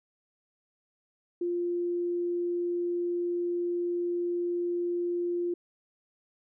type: tone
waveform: sine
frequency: 349.2 Hz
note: F4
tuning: in tune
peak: -27 dBFS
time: 1.41-5.54 s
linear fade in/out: 5 ms
effects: none